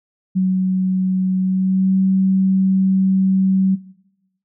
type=tone with pitch glide; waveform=sine; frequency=186.8 to 190.39 Hz; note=F#3 to F#3; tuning=+17 to +50 cents; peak=-13 dBFS; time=0.35-3.76 s; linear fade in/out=20 ms; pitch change=+33 cents; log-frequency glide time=1.41-1.97 s; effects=noise-tail reverb RT60 1.0 s tail -19 dB re dry